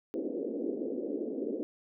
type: band-pass noise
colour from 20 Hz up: pink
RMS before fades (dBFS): -35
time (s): 0.14-1.63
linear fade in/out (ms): 0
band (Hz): 250 to 500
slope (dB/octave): 48
effects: none